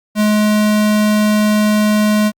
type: tone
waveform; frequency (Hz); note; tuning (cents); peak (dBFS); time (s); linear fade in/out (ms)
square; 211.5; G#3; +32; -11; 0.15-2.32; 50
effects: Opus 48 kbps